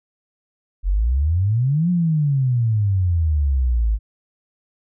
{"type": "exponential two-way sweep", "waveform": "sine", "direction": "up then down", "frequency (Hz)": [42.81, 180.7, 51.4], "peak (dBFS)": -15, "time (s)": [0.83, 3.99], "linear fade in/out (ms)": 50, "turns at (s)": 1.9, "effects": []}